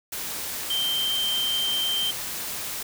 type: tone in noise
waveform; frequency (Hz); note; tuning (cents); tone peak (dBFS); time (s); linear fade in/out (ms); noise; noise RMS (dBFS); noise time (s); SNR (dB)
sine; 3136; G7; 0; -23; 0.7-2.11; 5; white; -32; 0.12-2.83; +6
effects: none